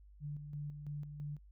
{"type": "tone with tremolo", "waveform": "sine", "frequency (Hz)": 146.83, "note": "D3", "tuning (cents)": 0, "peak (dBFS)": -39, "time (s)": [0.2, 1.39], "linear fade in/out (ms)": 50, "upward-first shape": "square", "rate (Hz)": 3, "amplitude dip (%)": 50, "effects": ["added 50 Hz sine -56 dBFS peak until 1.51 s"]}